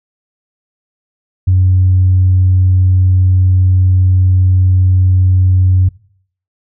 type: tone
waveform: sine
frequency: 92.5 Hz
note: F#2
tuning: in tune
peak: -5 dBFS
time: 1.47-5.89 s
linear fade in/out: 10 ms
effects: noise-tail reverb RT60 0.6 s tail -22 dB re dry + tanh soft clip ceiling -2 dBFS